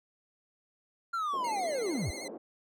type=linear sweep; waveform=triangle; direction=down; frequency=1400 to 58.27 Hz; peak=-28 dBFS; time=1.13-2.11 s; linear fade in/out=10 ms
type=band-pass noise; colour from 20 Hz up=white; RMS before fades=-43 dBFS; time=1.33-2.38 s; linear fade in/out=10 ms; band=240 to 630 Hz; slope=24 dB/octave
type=tone with vibrato; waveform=15% pulse; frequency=2100 Hz; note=C7; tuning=6 cents sharp; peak=-34 dBFS; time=1.44-2.28 s; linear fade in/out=5 ms; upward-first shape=sine; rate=13 Hz; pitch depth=65 cents each way
effects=none